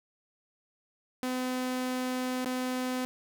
sawtooth tone with dropouts, 254.1 Hz, B3, 49 cents sharp, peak -26 dBFS, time 1.23-3.05 s, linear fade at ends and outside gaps 0 ms, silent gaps 2.447-2.459 s, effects none

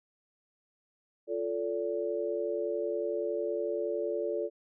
sine chord, D minor, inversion first, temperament equal with one note detuned, 349.2 / 440 / 574.2 Hz, F4 / A4 / D5, 0 / 0 / -39 cents, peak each -35 / -33 / -34 dBFS, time 1.27-4.5 s, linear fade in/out 50 ms, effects none

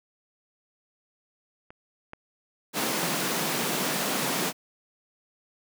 clicks, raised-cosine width 0.5 ms, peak -30 / -24 dBFS, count 2, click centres 1.705 / 2.134 s
pink high-pass noise, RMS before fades -28 dBFS, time 2.73-4.53 s, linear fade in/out 50 ms, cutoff 150 Hz, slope 48 dB/octave
effects none

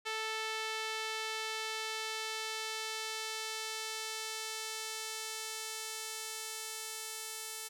sawtooth tone with band-pass filter sweep, 440 Hz, A4, in tune, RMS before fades -40 dBFS, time 0.05-7.69 s, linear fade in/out 20 ms, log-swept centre 2900 to 9500 Hz, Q 0.77, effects none

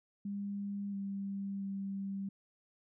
sine tone with pitch steps, 201.1 / 197.5 / 196.1 Hz, G3 / G3 / G3, +44 / +13 / +1 cents, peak -36 dBFS, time 0.25-2.29 s, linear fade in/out 5 ms, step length 680 ms, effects none

